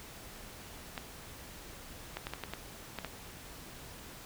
clicks, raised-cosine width 0.3 ms, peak -21 dBFS, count 8, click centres 0.978 / 2.17 / 2.269 / 2.336 / 2.437 / 2.536 / 2.987 / 3.047 s, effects pink hiss -49 dBFS RMS until 4.25 s

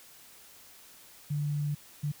sine tone bursts at uneven times, 146.83 Hz, D3, in tune, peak -28 dBFS, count 2, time 1.3-1.75 / 2.03-2.12 s, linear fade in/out 10 ms, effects white hiss -54 dBFS RMS until 2.2 s

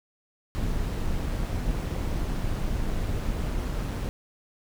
brown noise with amplitude modulation, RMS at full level -26 dBFS, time 0.55-4.09 s, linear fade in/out 0 ms, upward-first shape sine, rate 194 Hz, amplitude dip 45%, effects none

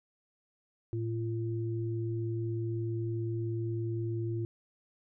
sine tone pair together, 112.9 / 342.8 Hz, A2 / F4, +45 / -32 cents, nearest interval octave + perfect fifth, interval 1923 cents, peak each -32 / -36 dBFS, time 0.93-4.45 s, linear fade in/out 0 ms, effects none

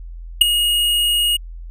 square tone with ADSR envelope, 2873 Hz, F7, 48 cents sharp, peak -3 dBFS, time 0.41-1.37 s, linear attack 6 ms, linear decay 10 ms, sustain -12 dB, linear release 11 ms, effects added 42 Hz sine -30 dBFS peak until 1.7 s

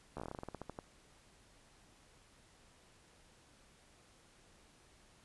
slowing click train, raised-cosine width 1 ms, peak -29 dBFS, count 16, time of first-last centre 0.17-0.789 s, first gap 13 ms, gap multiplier 1.15, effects pink hiss -65 dBFS RMS until 5.24 s + resampled to 24000 Hz

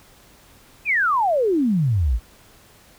sine exponential sweep, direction down, 2590 to 50.2 Hz, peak -16 dBFS, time 0.85-2.2 s, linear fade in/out 50 ms, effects pink hiss -51 dBFS RMS until 2.98 s

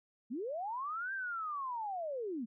sine linear two-way sweep, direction up then down, 207.7 to 1602 to 207.7 Hz, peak -36 dBFS, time 0.3-2.46 s, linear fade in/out 20 ms, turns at 1.13 s, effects none

